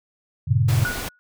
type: chord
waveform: sine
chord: G diminished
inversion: none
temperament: equal with one note detuned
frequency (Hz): 96.82 / 116.54 / 138.59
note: G2 / Bb2 / Db3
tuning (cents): -21 / 0 / 0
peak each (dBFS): -21 / -19 / -21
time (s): 0.47-0.85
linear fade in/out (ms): 20
type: noise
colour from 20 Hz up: pink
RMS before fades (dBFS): -30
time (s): 0.68-1.09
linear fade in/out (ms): 10
type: tone with exponential decay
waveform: sine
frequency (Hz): 1461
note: F#6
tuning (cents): -22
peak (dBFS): -20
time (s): 0.85-1.19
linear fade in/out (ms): 0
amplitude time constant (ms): 73
effects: none